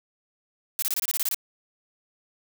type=noise bursts; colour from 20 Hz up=blue; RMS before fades=-26 dBFS; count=10; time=0.79-1.345 s; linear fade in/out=0 ms; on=33 ms; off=25 ms; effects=none